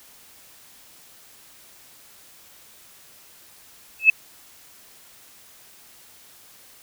sine tone with exponential growth, 2601 Hz, E7, 24 cents flat, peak -5 dBFS, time 3.99-4.1 s, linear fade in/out 5 ms, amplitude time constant 22 ms, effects white hiss -50 dBFS RMS until 6.82 s

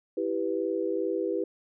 sine chord, E minor, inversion none, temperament equal, 329.6 / 392 / 493.9 Hz, E4 / G4 / B4, 0 / 0 / 0 cents, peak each -31 / -30 / -31 dBFS, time 0.17-1.44 s, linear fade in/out 5 ms, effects none

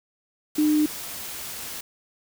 sine tone in noise, 303.1 Hz, D#4, 45 cents flat, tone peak -17 dBFS, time 0.58-0.86 s, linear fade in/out 5 ms, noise white, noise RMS -35 dBFS, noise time 0.55-1.81 s, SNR +15 dB, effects none

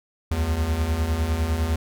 square beating tone pair, 71.3 / 81.2 Hz, C#2 / E2, +49 / -26 cents, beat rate 9.9 Hz, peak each -28 / -23 dBFS, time 0.31-1.76 s, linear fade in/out 5 ms, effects none

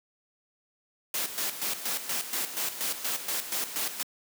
white noise with tremolo, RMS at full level -30 dBFS, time 1.14-4.03 s, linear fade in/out 2 ms, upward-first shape square, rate 4.2 Hz, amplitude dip 65%, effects high-pass 200 Hz 12 dB/octave

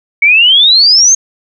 sine exponential sweep, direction up, 2217 to 6520 Hz, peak -3 dBFS, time 0.22-1.15 s, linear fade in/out 5 ms, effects none

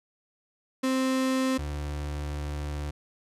35% pulse tone pair in turn, 261.6 / 73.41 Hz, C4 / D2, 0 / 0 cents, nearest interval octave + minor seventh, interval 2200 cents, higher first, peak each -22 / -29 dBFS, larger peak first, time 0.83-1.58 / 1.58-2.91 s, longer second, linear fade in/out 10 ms, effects low-pass 11000 Hz 12 dB/octave

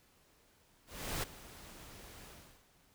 pink noise with ADSR envelope, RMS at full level -36 dBFS, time 0.86-2.66 s, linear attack 370 ms, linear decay 12 ms, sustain -17 dB, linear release 400 ms, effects pink hiss -68 dBFS RMS until 2.94 s

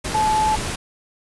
sine tone in noise, 864 Hz, A5, 32 cents flat, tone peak -16 dBFS, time 0.14-0.56 s, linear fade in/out 10 ms, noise pink, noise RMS -26 dBFS, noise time 0.04-0.76 s, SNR +7 dB, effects resampled to 24000 Hz

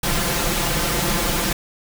pink noise with comb filter, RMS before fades -21 dBFS, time 0.03-1.53 s, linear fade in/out 5 ms, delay 5.8 ms, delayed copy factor +0.75, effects none

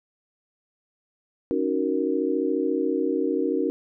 sine chord, D# minor seventh, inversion third, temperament equal with one note detuned, 277.2 / 311.1 / 371.7 / 466.2 Hz, C#4 / D#4 / F#4 / A#4, 0 / 0 / +8 / 0 cents, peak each -27 dBFS, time 1.51-3.7 s, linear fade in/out 0 ms, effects none

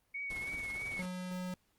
sine tone with vibrato, 2217 Hz, C#7, in tune, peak -37 dBFS, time 0.14-1.02 s, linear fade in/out 10 ms, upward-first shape triangle, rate 3.1 Hz, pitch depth 42 cents each way
pink noise with tremolo, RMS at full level -46 dBFS, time 0.3-1.06 s, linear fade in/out 2 ms, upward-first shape triangle, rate 18 Hz, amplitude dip 50%
square tone, 182.3 Hz, F#3, 25 cents flat, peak -38 dBFS, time 0.99-1.54 s, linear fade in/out 2 ms
effects pink hiss -75 dBFS RMS until 1.78 s + Opus 32 kbps

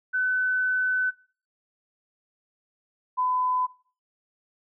sine tone pair in turn, 1509 / 1007.1 Hz, F#6 / B5, +34 / +34 cents, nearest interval perfect fifth, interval 700 cents, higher first, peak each -22 dBFS, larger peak neither, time 0.13-1.11 / 3.17-3.67 s, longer first, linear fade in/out 20 ms, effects noise-tail reverb RT60 0.4 s tail -19 dB re dry

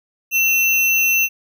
sine tone with sample-and-hold, 2698 Hz, E7, 40 cents sharp, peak -13 dBFS, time 0.31-1.29 s, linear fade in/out 50 ms, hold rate 8820 Hz, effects none

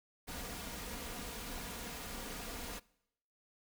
pink noise with comb filter, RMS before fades -44 dBFS, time 0.27-2.8 s, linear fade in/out 20 ms, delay 4.2 ms, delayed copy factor +0.5, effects noise-tail reverb RT60 0.8 s tail -23 dB re dry

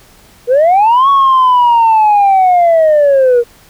sine linear two-way sweep, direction up then down, 466.2 to 1120 to 466.2 Hz, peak -3 dBFS, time 0.47-3.44 s, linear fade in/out 50 ms, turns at 1.09 s, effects tanh soft clip ceiling -3 dBFS + pink hiss -43 dBFS RMS until 3.69 s

